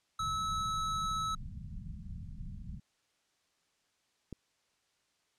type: tone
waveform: square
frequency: 1300 Hz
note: E6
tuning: 24 cents flat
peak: -33 dBFS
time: 0.19-1.35 s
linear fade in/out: 5 ms
type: low-pass noise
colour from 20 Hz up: pink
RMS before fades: -43 dBFS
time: 0.2-2.8 s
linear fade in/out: 5 ms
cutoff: 200 Hz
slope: 48 dB/octave
type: click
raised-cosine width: 3 ms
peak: -29 dBFS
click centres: 4.327 s
effects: white hiss -75 dBFS RMS until 5.38 s + low-pass 7000 Hz 12 dB/octave